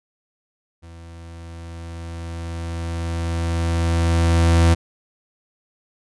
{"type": "tone with level ramp", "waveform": "40% pulse", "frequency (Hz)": 83.8, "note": "E2", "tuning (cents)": 29, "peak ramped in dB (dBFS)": [-38, -10], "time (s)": [0.82, 4.75], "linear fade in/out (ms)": 20, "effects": ["resampled to 24000 Hz"]}